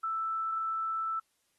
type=tone; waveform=sine; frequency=1322 Hz; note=E6; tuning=5 cents sharp; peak=-30 dBFS; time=0.03-1.2 s; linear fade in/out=10 ms; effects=white hiss -75 dBFS RMS until 1.58 s + AAC 32 kbps